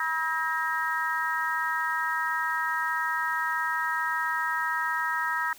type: harmonic tone with a mistuned harmonic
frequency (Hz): 321.6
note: E4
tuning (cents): -43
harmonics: 3 / 4 / 5 / 6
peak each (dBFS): -31 / -31 / -31 / -31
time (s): 0-5.53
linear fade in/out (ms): 2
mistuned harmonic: 6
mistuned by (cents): -52
effects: white hiss -51 dBFS RMS until 5.58 s